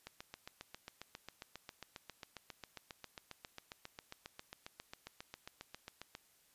click train, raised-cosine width 0.2 ms, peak -29 dBFS, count 46, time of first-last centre 0.07-6.151 s, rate 7.4 Hz, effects white hiss -70 dBFS RMS until 6.54 s + resampled to 32000 Hz

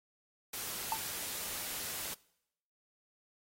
white noise, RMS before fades -40 dBFS, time 0.53-2.14 s, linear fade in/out 5 ms
triangle tone with exponential decay, 890 Hz, A5, 20 cents sharp, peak -24 dBFS, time 0.92-1 s, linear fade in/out 2 ms, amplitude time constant 16 ms
effects noise-tail reverb RT60 0.8 s tail -23 dB re dry + AAC 48 kbps

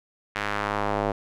square tone with band-pass filter sweep, 51.5 Hz, G#1, 14 cents flat, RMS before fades -27 dBFS, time 0.35-1.12 s, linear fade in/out 5 ms, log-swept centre 1900 to 630 Hz, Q 1.3, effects none

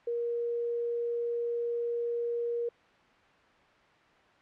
sine tone, 472.4 Hz, A#4, 23 cents sharp, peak -29 dBFS, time 0.07-2.69 s, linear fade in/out 5 ms, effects white hiss -60 dBFS RMS until 4.41 s + low-pass 2000 Hz 12 dB/octave

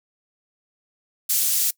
pink high-pass noise, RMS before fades -21 dBFS, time 1.29-1.71 s, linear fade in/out 10 ms, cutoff 7600 Hz, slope 12 dB/octave, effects noise-tail reverb RT60 0.1 s tail -22 dB re dry

